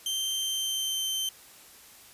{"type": "tone with pitch glide", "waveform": "sawtooth", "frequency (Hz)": [3132, 3105], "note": ["G7", "G7"], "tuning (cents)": [-2, -17], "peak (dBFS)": -25, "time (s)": [0.06, 1.29], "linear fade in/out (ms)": 2, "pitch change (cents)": -15, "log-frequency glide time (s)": [0.4, 1.04], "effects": ["white hiss -52 dBFS RMS until 2.13 s", "resampled to 32000 Hz"]}